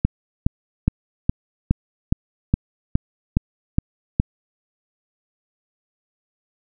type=click train; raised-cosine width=5 ms; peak=-3 dBFS; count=11; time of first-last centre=0.05-4.199 s; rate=2.41 Hz; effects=none